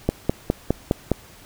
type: click train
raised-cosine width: 2 ms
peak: -4 dBFS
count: 6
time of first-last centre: 0.09-1.117 s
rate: 4.87 Hz
effects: pink hiss -47 dBFS RMS until 1.45 s